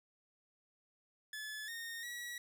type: tone with pitch steps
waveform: sawtooth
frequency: 1722 / 1844 / 1927 Hz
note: A6 / A#6 / B6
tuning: -38 / -19 / -43 cents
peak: -39 dBFS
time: 1.33-2.38 s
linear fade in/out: 2 ms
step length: 350 ms
effects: none